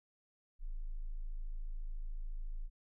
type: tone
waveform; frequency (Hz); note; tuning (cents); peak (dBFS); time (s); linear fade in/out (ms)
sine; 27; A0; -32; -37; 0.59-2.7; 50
effects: none